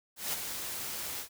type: noise with ADSR envelope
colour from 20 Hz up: white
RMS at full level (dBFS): -32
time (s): 0.16-1.29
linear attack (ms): 170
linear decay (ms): 21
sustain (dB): -6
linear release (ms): 98
effects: none